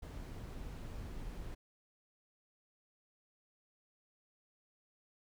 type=noise; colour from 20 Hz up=brown; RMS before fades=-45 dBFS; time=0.02-1.55 s; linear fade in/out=10 ms; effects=none

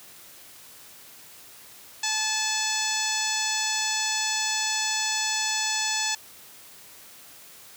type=harmonic tone; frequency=867 Hz; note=A5; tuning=26 cents flat; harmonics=1 / 2 / 3 / 4 / 5 / 6 / 7 / 8 / 9; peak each=-33 / -33 / -33 / -33 / -33 / -33 / -33 / -33 / -33 dBFS; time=2.03-6.15 s; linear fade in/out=5 ms; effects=white hiss -48 dBFS RMS until 7.76 s + high-pass 60 Hz 12 dB/octave

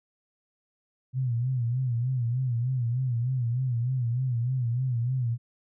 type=tone with vibrato; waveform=sine; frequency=123.5 Hz; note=B2; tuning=in tune; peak=-24 dBFS; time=1.13-5.38 s; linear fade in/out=50 ms; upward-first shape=sine; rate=3.3 Hz; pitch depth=110 cents each way; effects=none

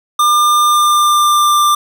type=tone with pitch glide; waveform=square; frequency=1200 to 1186.9 Hz; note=D6 to D6; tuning=+37 to +18 cents; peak=-9 dBFS; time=0.19-1.75 s; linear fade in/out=5 ms; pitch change=-19 cents; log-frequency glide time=0.69-1.61 s; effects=none

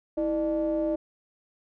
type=ring-modulated tone; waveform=triangle; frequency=138.59 Hz; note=C#3; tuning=in tune; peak=-19 dBFS; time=0.17-0.96 s; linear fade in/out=10 ms; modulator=463 Hz; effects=none

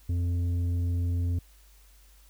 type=tone with tanh clipping; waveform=triangle; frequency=87.3 Hz; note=F2; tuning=in tune; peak=-26 dBFS; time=0.09-1.39 s; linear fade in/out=5 ms; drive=11 dB; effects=added 50 Hz sine -54 dBFS peak until 2.29 s + white hiss -61 dBFS RMS until 2.29 s

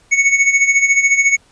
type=tone with tremolo; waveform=square; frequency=2217 Hz; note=C#7; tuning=in tune; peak=-8 dBFS; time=0.11-1.37 s; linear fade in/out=20 ms; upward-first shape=sine; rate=14 Hz; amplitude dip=70%; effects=pink hiss -52 dBFS RMS until 1.51 s + resampled to 22050 Hz

